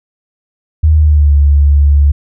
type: tone with pitch glide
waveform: sine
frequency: 77.8 to 71.76 Hz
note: D#2 to D2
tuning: 0 to -40 cents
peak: -4 dBFS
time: 0.83-2.12 s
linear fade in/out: 10 ms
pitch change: -140 cents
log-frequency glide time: 0.94-1.34 s
effects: none